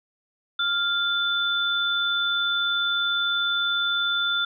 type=tone pair together; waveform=sine; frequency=1396.9 / 3520 Hz; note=F6 / A7; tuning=0 / 0 cents; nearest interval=octave + major third; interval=1600 cents; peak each=-24 dBFS; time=0.59-4.45 s; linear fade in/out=5 ms; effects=none